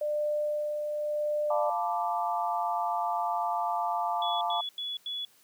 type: tone with tremolo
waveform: sine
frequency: 597 Hz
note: D5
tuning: 28 cents sharp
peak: -26 dBFS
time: 0.01-1.7 s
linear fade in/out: 5 ms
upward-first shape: sine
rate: 0.9 Hz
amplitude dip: 35%
type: chord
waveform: sine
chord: B half-diminished seventh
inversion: second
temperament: equal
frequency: 698.5 / 880 / 987.8 / 1174.7 Hz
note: F5 / A5 / B5 / D6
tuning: 0 / 0 / 0 / 0 cents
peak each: -31 / -31 / -37 / -34 dBFS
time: 1.5-4.61 s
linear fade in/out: 5 ms
type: tone bursts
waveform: sine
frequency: 3400 Hz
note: G#7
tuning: 40 cents sharp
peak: -32 dBFS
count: 4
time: 4.22-5.25 s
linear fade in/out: 2 ms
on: 190 ms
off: 90 ms
effects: white hiss -62 dBFS RMS until 5.43 s + high-pass 100 Hz 12 dB/octave